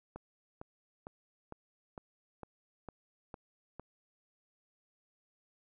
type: click train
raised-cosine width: 1 ms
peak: -30 dBFS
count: 9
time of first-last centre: 0.16-3.796 s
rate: 2.2 Hz
effects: none